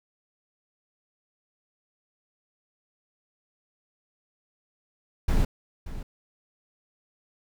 brown noise with echo, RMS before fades -21 dBFS, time 5.28-5.45 s, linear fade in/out 5 ms, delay 580 ms, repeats 1, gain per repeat -14 dB, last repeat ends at 6.03 s, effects none

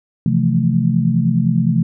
sine chord, F major seventh, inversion second, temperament equal, 130.81 / 164.81 / 174.61 / 220 Hz, C3 / E3 / F3 / A3, 0 / 0 / 0 / 0 cents, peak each -18 dBFS, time 0.26-1.83 s, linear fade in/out 2 ms, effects none

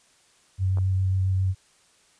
sine tone with vibrato, 94.5 Hz, F#2, 37 cents sharp, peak -20 dBFS, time 0.58-1.55 s, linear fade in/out 50 ms, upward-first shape square, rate 7.4 Hz, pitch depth 10 cents each way
clicks, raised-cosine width 1 ms, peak -26 dBFS, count 2, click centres 0.773 / 0.785 s
effects white hiss -60 dBFS RMS until 2.19 s + resampled to 22050 Hz

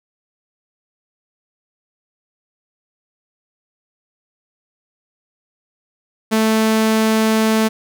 sawtooth tone, 220 Hz, A3, in tune, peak -9 dBFS, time 6.31-7.69 s, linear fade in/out 20 ms, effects none

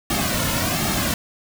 pink noise with flanger, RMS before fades -22 dBFS, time 0.1-1.14 s, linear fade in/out 2 ms, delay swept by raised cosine 2 to 2.56 ms, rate 1.3 Hz, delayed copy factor -0.8, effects none

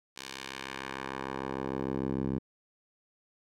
10% pulse tone with band-pass filter sweep, 66.7 Hz, C2, 34 cents sharp, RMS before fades -36 dBFS, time 0.16-2.39 s, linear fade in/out 10 ms, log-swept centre 4700 to 210 Hz, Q 0.8, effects none

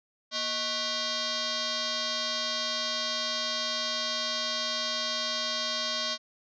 sine tone with frequency modulation, 240 Hz, B3, 49 cents flat, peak -28 dBFS, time 0.31-6.18 s, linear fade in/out 50 ms, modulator 866 Hz, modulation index 5.9, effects resampled to 16000 Hz

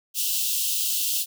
white high-pass noise, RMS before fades -25 dBFS, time 0.14-1.26 s, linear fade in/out 50 ms, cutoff 2700 Hz, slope 96 dB/octave, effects none

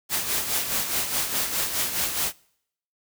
white noise with tremolo, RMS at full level -24 dBFS, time 0.09-2.33 s, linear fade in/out 50 ms, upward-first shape sine, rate 4.8 Hz, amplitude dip 55%, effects noise-tail reverb RT60 0.7 s tail -25 dB re dry

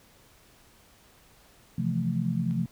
sine chord, F major seventh, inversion second, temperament equal with one note detuned, 131.19 / 164.81 / 174.61 / 220 Hz, C3 / E3 / F3 / A3, +5 / 0 / 0 / 0 cents, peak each -31 / -32 / -29 / -31 dBFS, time 1.78-2.66 s, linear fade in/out 5 ms
click, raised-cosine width 0.3 ms, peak -35 dBFS, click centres 2.51 s
effects pink hiss -58 dBFS RMS until 2.71 s

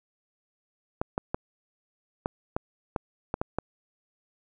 clicks, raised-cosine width 1 ms, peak -13 dBFS, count 9, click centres 1.015 / 1.179 / 1.345 / 2.259 / 2.565 / 2.962 / 3.341 / 3.415 / 3.586 s, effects none

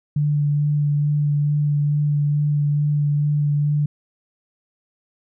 sine tone with vibrato, 146.83 Hz, D3, in tune, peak -16 dBFS, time 0.16-3.86 s, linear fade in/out 5 ms, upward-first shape sine, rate 2.3 Hz, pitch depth 13 cents each way, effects none

